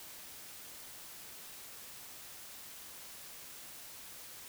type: silence
effects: white hiss -50 dBFS RMS until 4.48 s